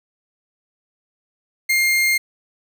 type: tone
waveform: 40% pulse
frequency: 2118 Hz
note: C7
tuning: 21 cents sharp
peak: -14 dBFS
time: 1.69-2.18 s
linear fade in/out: 10 ms
effects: none

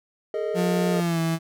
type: chord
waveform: triangle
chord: Ab suspended second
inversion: none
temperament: equal with one note detuned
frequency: 415.3 / 455 / 622.3 Hz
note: Ab4 / Bb4 / Eb5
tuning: 0 / -42 / 0 cents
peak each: -27 dBFS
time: 0.34-1 s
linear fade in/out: 2 ms
type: tone with pitch glide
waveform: 35% pulse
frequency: 178 to 164.17 Hz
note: F3 to E3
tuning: +33 to -7 cents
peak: -20 dBFS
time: 0.54-1.39 s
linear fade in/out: 50 ms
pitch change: -140 cents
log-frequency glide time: 0.91-1.2 s
effects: none

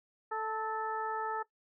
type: harmonic tone with a mistuned harmonic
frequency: 440 Hz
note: A4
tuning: in tune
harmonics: 1 / 2 / 3 / 4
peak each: -39 / -36 / -38 / -44 dBFS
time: 0.31-1.43 s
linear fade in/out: 10 ms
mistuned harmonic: 3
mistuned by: -21 cents
effects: noise-tail reverb RT60 0.1 s tail -17 dB re dry

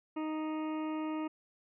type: harmonic tone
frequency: 311.1 Hz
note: D#4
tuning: in tune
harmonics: 1 / 2 / 3 / 4 / 6 / 7 / 8 / 9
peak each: -34 / -45 / -44 / -47 / -57 / -56 / -56 / -57 dBFS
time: 0.16-1.28 s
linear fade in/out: 10 ms
effects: none

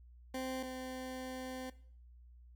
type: tone pair in turn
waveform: 20% pulse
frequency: 260 / 257.8 Hz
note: C4 / C4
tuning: -11 / -26 cents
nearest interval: unison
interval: 15 cents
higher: first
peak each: -33 / -37 dBFS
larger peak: first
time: 0.34-0.63 / 0.63-1.7 s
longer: second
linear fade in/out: 5 ms
effects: noise-tail reverb RT60 0.5 s tail -17 dB re dry + added 60 Hz sine -55 dBFS peak until 2.55 s

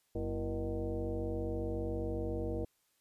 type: tone with frequency modulation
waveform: sine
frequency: 189.3 Hz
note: F#3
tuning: 40 cents sharp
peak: -33 dBFS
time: 0.15-2.65 s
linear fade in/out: 5 ms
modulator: 142 Hz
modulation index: 2.7
effects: white hiss -75 dBFS RMS until 3 s + resampled to 32000 Hz

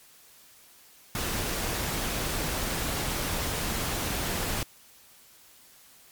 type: noise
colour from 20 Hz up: pink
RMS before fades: -30 dBFS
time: 1.15-4.63 s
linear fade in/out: 2 ms
effects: white hiss -55 dBFS RMS until 6.11 s + MP3 96 kbps

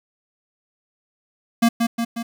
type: tone with echo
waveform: square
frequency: 232.2 Hz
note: A#3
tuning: 7 cents flat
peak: -13 dBFS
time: 1.62-1.69 s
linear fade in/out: 10 ms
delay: 180 ms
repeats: 3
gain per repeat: -4 dB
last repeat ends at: 2.23 s
effects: 8-bit

